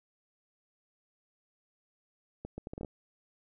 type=accelerating click train; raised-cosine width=2 ms; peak=-26 dBFS; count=8; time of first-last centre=2.45-2.848 s; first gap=130 ms; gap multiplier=0.7; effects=none

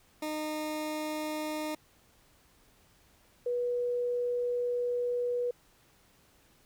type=tone pair in turn; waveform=20% pulse / sine; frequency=306.8 / 487 Hz; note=D#4 / B4; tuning=-24 / -24 cents; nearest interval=minor sixth; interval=800 cents; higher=second; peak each=-28 dBFS; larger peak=neither; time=0.22-1.75 / 3.46-5.51 s; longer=second; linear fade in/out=5 ms; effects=pink hiss -64 dBFS RMS until 6.65 s

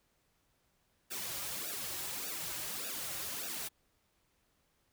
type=noise with flanger; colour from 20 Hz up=white; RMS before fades=-40 dBFS; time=1.1-3.69 s; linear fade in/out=20 ms; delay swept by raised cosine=0.94 to 4.64 ms; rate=1.7 Hz; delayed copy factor=-0.85; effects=pink hiss -75 dBFS RMS until 4.92 s

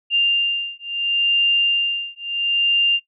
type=beating tone pair; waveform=sine; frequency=2794 / 2794.73 Hz; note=F7 / F7; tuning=0 / +1 cents; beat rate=0.73 Hz; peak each=-19 dBFS; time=0.1-3 s; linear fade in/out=50 ms; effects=noise-tail reverb RT60 0.1 s tail -20 dB re dry

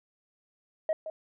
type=tone with echo; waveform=sine; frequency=632 Hz; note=D#5; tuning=27 cents sharp; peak=-22 dBFS; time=0.89-0.93 s; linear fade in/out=2 ms; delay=170 ms; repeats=1; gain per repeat=-12 dB; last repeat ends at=1.1 s; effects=tanh soft clip ceiling -22 dBFS

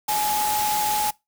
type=tone in noise; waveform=sine; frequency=843 Hz; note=G#5; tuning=26 cents sharp; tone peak=-22 dBFS; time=0.08-1.11 s; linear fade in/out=10 ms; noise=white; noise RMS=-27 dBFS; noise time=0.08-1.11 s; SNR=+2 dB; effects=noise-tail reverb RT60 0.2 s tail -22 dB re dry

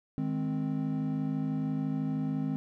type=chord; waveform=triangle; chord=Ab major; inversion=second; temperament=equal; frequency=155.56 / 207.7 / 261.6 Hz; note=Eb3 / Ab3 / C4; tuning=0 / 0 / 0 cents; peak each=-31 / -34 / -30 dBFS; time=0.18-2.56 s; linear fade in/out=0 ms; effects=none

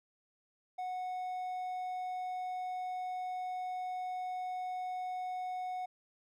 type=tone; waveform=triangle; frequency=735 Hz; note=F#5; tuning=12 cents flat; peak=-34 dBFS; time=0.78-5.86 s; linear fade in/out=10 ms; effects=none

